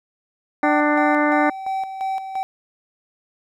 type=tone with tremolo; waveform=triangle; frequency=769 Hz; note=G5; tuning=33 cents flat; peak=-19 dBFS; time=0.63-2.43 s; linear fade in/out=0 ms; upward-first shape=square; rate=2.9 Hz; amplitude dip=60%
type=harmonic tone; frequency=296.7 Hz; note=D4; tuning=18 cents sharp; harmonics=1 / 2 / 3 / 4 / 5 / 6 / 7; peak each=-19 / -22 / -24 / -25 / -26 / -27 / -27 dBFS; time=0.63-1.5 s; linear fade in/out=5 ms
effects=none